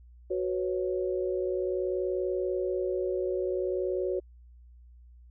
sine chord, F# suspended fourth, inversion none, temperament equal, 370 / 493.9 / 554.4 Hz, F#4 / B4 / C#5, 0 / 0 / 0 cents, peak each -29 / -35 / -33 dBFS, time 0.3-4.2 s, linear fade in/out 10 ms, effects added 60 Hz sine -50 dBFS peak until 5.3 s

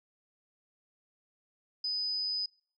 sine tone with amplitude modulation, 4999 Hz, D#8, 7 cents sharp, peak -29 dBFS, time 1.84-2.46 s, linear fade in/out 5 ms, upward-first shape sine, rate 195 Hz, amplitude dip 25%, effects noise-tail reverb RT60 0.5 s tail -24 dB re dry

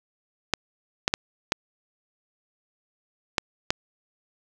clicks, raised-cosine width 0.2 ms, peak -3 dBFS, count 6, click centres 0.537 / 1.079 / 1.139 / 1.521 / 3.382 / 3.705 s, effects none

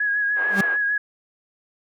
sine tone with vibrato, 1661.2 Hz, G#6, in tune, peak -19 dBFS, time 0-0.98 s, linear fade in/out 5 ms, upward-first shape sine, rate 6.7 Hz, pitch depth 32 cents each way
pink band-pass noise, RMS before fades -34 dBFS, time 0.35-0.78 s, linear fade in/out 50 ms, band 430 to 2000 Hz, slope 24 dB/octave
40% pulse tone with exponential growth, 196 Hz, G3, in tune, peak -14 dBFS, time 0.48-0.61 s, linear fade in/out 5 ms, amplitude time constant 28 ms
effects none

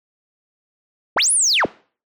sine linear two-way sweep, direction up then down, 49.7 to 10548 to 49.7 Hz, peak -12 dBFS, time 1.16-1.66 s, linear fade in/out 10 ms, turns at 1.32 s, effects noise-tail reverb RT60 0.4 s tail -22 dB re dry + tanh soft clip ceiling -11 dBFS

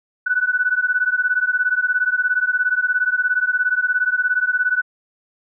sine beating tone pair, 1480 / 1497 Hz, F#6 / F#6, 0 / +20 cents, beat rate 17 Hz, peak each -19 dBFS, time 0.26-4.82 s, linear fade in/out 10 ms, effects none

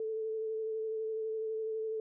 sine tone with vibrato, 440 Hz, A4, in tune, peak -33 dBFS, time 0-2 s, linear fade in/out 2 ms, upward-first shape sine, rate 12 Hz, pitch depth 18 cents each way, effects none

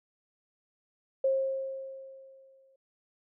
sine tone with exponential decay, 535 Hz, C5, 38 cents sharp, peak -22 dBFS, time 1.24-2.76 s, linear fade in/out 5 ms, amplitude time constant 330 ms, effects none

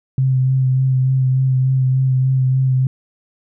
sine tone with vibrato, 130.81 Hz, C3, in tune, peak -12 dBFS, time 0.18-2.87 s, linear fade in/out 2 ms, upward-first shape sine, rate 3.4 Hz, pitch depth 20 cents each way, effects none

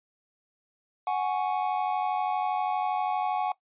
triangle chord, F# suspended second, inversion none, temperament just, 740 / 832.5 / 1110 Hz, F#5 / G#5 / C#6, 0 / +4 / +2 cents, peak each -26 / -28 / -32 dBFS, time 1.07-3.52 s, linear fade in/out 2 ms, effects noise-tail reverb RT60 0.1 s tail -19 dB re dry + resampled to 8000 Hz

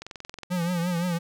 click train, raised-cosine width 0.2 ms, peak -21 dBFS, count 10, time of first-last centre 0.02-0.433 s, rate 21.8 Hz
square tone with vibrato, 174.61 Hz, F3, in tune, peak -25 dBFS, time 0.5-1.19 s, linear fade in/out 20 ms, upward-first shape triangle, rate 5.8 Hz, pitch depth 91 cents each way
effects none

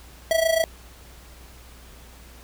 square tone with amplitude modulation, 653 Hz, E5, 17 cents flat, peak -16 dBFS, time 0.31-0.64 s, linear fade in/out 0 ms, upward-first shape sine, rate 27.6 Hz, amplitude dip 75%, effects added 60 Hz sine -46 dBFS peak until 2.43 s + pink hiss -49 dBFS RMS until 2.43 s

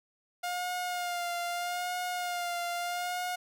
sawtooth tone with vibrato, 708 Hz, F5, 23 cents sharp, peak -28 dBFS, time 0.43-3.36 s, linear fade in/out 10 ms, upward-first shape sine, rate 0.79 Hz, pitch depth 31 cents each way, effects none

